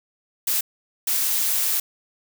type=noise bursts at uneven times; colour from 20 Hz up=blue; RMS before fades=-22 dBFS; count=2; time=0.47-0.61 / 1.07-1.8 s; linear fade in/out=5 ms; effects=none